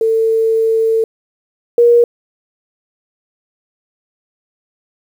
sine tone pair in turn, 447.9 / 474.5 Hz, A4 / A#4, +31 / +31 cents, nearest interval minor second, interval 100 cents, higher second, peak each -10 / -5 dBFS, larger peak second, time 0.01-1.04 / 1.78-2.04 s, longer first, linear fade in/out 2 ms, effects 7-bit

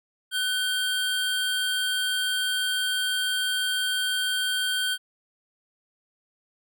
square tone pair together, 1507 / 3193 Hz, F#6 / G7, +31 / +31 cents, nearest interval octave + minor second, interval 1300 cents, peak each -28 / -27 dBFS, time 0.31-4.98 s, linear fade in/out 50 ms, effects none

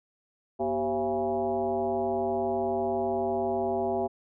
sine tone with frequency modulation, 532 Hz, C5, 29 cents sharp, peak -25 dBFS, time 0.59-4.08 s, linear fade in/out 20 ms, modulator 146 Hz, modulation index 1.9, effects none

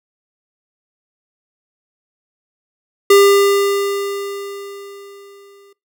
square tone with exponential decay, 400 Hz, G4, 35 cents sharp, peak -6 dBFS, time 3.1-5.73 s, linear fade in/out 5 ms, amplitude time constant 570 ms, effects noise-tail reverb RT60 0.2 s tail -21 dB re dry

